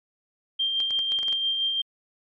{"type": "tone with tremolo", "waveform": "sine", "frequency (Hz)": 3176, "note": "G7", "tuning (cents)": 22, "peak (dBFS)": -21, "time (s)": [0.59, 1.82], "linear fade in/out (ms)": 10, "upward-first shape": "sine", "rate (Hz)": 5.9, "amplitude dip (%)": 35}
{"type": "clicks", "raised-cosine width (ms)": 0.2, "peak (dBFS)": -21, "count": 8, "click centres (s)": [0.803, 0.907, 0.991, 1.12, 1.189, 1.231, 1.283, 1.327]}
{"effects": ["MP3 48 kbps"]}